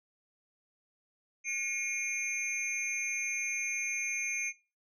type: tone cluster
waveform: sine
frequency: 2173 / 2419 / 6300 Hz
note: C#7 / D#7 / G8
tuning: -35 / -49 / +8 cents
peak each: -35 / -33 / -35 dBFS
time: 1.44-4.53 s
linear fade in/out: 50 ms
effects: noise-tail reverb RT60 0.3 s tail -19 dB re dry + tanh soft clip ceiling -27 dBFS